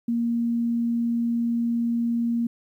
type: tone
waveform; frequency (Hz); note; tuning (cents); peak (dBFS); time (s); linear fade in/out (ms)
sine; 234.3; A#3; +9; -21; 0.08-2.47; 5
effects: 10-bit